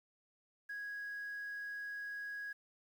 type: tone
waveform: sine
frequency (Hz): 1657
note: G#6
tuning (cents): -4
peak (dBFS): -39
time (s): 0.69-2.53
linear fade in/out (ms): 10
effects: tanh soft clip ceiling -39 dBFS + 11-bit